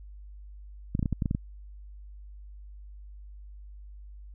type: clicks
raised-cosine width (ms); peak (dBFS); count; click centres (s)
5; -15; 9; 0.951 / 0.993 / 1.028 / 1.058 / 1.127 / 1.222 / 1.258 / 1.311 / 1.349
effects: added 50 Hz sine -43 dBFS peak until 4.34 s